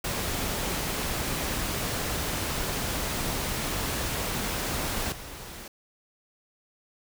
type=noise with level steps; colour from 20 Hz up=pink; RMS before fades=-30 / -41 dBFS; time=0.04-5.68 s; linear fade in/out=5 ms; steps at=5.12 s; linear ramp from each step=2 ms; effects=none